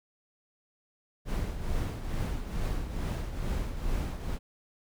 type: noise with tremolo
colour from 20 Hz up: brown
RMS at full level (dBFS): -29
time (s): 1.25-4.39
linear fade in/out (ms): 50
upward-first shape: triangle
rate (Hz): 2.3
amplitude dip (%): 65
effects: none